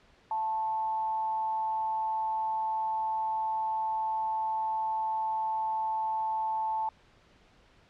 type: tone with amplitude modulation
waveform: sine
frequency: 880 Hz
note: A5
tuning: in tune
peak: -26 dBFS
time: 0.31-6.89 s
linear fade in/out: 2 ms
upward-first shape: sine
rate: 197 Hz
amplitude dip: 40%
effects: pink hiss -61 dBFS RMS until 7.89 s + low-pass 4000 Hz 12 dB/octave